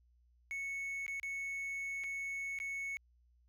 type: tone with dropouts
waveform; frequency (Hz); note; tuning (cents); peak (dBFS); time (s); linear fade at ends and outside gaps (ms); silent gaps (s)
triangle; 2209; C#7; -7; -36; 0.51-2.97; 0; 1.065-1.08 / 1.198-1.231 / 2.037-2.041 / 2.588-2.601
effects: added 60 Hz sine -66 dBFS peak until 3.48 s